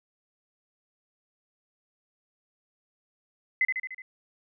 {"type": "tone with echo", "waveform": "sine", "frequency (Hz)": 2037, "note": "C7", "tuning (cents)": -47, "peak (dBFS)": -20, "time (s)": [3.61, 3.65], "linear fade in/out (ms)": 2, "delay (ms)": 74, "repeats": 5, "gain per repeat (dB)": -4, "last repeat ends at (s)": 4.02, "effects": []}